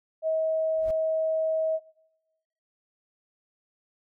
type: tone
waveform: sine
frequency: 638 Hz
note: D#5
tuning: 43 cents sharp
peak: -23 dBFS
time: 0.22-1.8 s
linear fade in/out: 50 ms
type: noise with exponential growth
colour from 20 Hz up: brown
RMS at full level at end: -35 dBFS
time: 0.73-0.91 s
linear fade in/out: 2 ms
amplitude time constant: 37 ms
effects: noise-tail reverb RT60 1.0 s tail -21 dB re dry